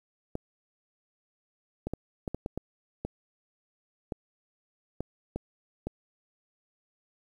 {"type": "clicks", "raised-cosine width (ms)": 2, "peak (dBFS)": -19, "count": 12, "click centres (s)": [0.354, 1.87, 1.936, 2.278, 2.346, 2.461, 2.576, 3.05, 4.122, 5.006, 5.36, 5.87], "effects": ["9-bit"]}